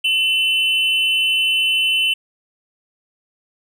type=tone pair together; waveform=triangle; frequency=2700 / 3011 Hz; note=E7 / F#7; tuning=+41 / +30 cents; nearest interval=major second; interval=189 cents; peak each=-16 dBFS; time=0.04-2.14 s; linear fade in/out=10 ms; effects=none